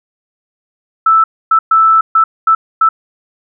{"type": "tone bursts at uneven times", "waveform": "sine", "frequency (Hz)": 1318.5, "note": "E6", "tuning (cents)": 0, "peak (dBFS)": -5, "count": 6, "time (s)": [[1.06, 1.24], [1.51, 1.59], [1.71, 2.01], [2.15, 2.24], [2.47, 2.55], [2.81, 2.89]], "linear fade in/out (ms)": 5, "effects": []}